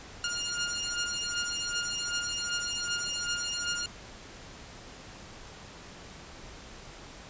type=beating tone pair; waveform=10% pulse; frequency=1415 / 1417.6 Hz; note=F6 / F6; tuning=+22 / +25 cents; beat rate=2.6 Hz; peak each=-25 dBFS; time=0.24-3.86 s; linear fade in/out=2 ms; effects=pink hiss -47 dBFS RMS until 7.29 s + resampled to 16000 Hz